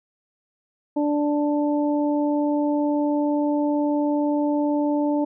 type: harmonic tone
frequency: 293.7 Hz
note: D4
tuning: in tune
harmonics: 1 / 2 / 3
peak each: -20 / -26 / -30 dBFS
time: 0.96-5.25 s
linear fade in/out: 10 ms
effects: none